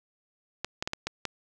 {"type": "clicks", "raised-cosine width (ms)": 0.2, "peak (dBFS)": -13, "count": 6, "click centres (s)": [0.646, 0.825, 0.875, 0.934, 1.07, 1.253], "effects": []}